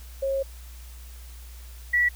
sine tone pair in turn, 543 / 1944.6 Hz, C#5 / B6, -36 / -27 cents, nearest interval octave + minor seventh, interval 2209 cents, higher second, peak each -23 / -18 dBFS, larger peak second, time 0.22-0.43 / 1.93-2.09 s, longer first, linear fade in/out 10 ms, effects added 60 Hz sine -40 dBFS peak until 2.15 s + white hiss -51 dBFS RMS until 2.15 s

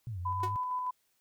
sine exponential two-way sweep, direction down then up, 126.2 to 87.31 to 103.7 Hz, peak -35 dBFS, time 0.07-0.56 s, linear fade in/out 0 ms, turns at 0.19 s
sine tone with tremolo, 1002 Hz, B5, 25 cents sharp, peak -30 dBFS, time 0.25-0.91 s, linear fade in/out 10 ms, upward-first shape square, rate 6.5 Hz, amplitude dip 25%
sawtooth tone with exponential decay, 367.6 Hz, F#4, 11 cents flat, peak -29 dBFS, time 0.43-0.54 s, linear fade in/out 5 ms, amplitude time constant 22 ms
effects white hiss -74 dBFS RMS until 1.2 s

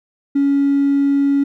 triangle tone with hard clipping, 280 Hz, C#4, 18 cents sharp, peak -12 dBFS, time 0.35-1.44 s, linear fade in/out 10 ms, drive 3 dB, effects none

